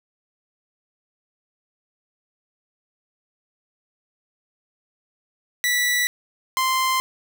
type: tone pair in turn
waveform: sawtooth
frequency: 1961 / 1043 Hz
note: B6 / C6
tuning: -13 / -6 cents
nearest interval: major seventh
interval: 1093 cents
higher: first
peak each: -15 dBFS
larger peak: neither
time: 5.64-6.07 / 6.57-7 s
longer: neither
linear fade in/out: 0 ms
effects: none